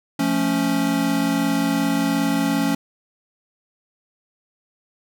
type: chord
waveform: square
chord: F augmented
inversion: none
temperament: equal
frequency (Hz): 174.61 / 220 / 277.2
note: F3 / A3 / C#4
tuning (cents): 0 / 0 / 0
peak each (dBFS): -26 / -25 / -21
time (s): 0.19-2.75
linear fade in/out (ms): 5
effects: none